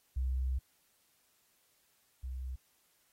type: tone pair in turn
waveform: sine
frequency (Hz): 64.4 / 64.14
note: C2 / C2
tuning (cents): -27 / -34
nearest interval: unison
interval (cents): 7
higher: first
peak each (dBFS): -30 / -37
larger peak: first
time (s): 0.16-0.59 / 2.23-2.56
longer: first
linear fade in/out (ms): 10
effects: white hiss -72 dBFS RMS until 3.12 s + AAC 48 kbps